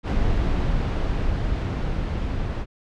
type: noise with level ramp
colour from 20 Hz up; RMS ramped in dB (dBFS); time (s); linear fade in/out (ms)
brown; -21 to -26; 0.03-2.66; 50
effects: low-pass 4000 Hz 12 dB/octave